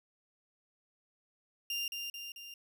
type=tone with echo; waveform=30% pulse; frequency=2794 Hz; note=F7; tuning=in tune; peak=-31 dBFS; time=1.7-1.88 s; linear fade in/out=2 ms; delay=220 ms; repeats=3; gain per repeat=-4 dB; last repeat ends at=2.54 s; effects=none